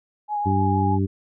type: tone with vibrato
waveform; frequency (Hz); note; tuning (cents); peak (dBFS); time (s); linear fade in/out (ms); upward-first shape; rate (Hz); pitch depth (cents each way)
sine; 832; G#5; +3; -22; 0.28-0.99; 50; sine; 6.4; 21
type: harmonic tone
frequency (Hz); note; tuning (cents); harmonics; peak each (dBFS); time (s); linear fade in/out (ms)
97; G2; -18; 1 / 2 / 3 / 4; -21 / -25 / -26 / -29; 0.45-1.07; 20
effects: none